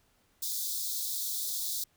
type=high-pass noise; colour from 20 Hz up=white; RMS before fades=-34 dBFS; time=0.42-1.84 s; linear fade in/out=5 ms; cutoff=3500 Hz; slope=96 dB/octave; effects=pink hiss -69 dBFS RMS until 1.96 s